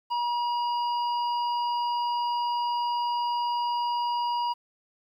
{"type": "harmonic tone", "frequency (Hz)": 958, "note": "A#5", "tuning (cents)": 47, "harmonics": [1, 3, 5], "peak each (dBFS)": [-25, -39, -40], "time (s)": [0.1, 4.54], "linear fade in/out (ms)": 20, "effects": ["10-bit"]}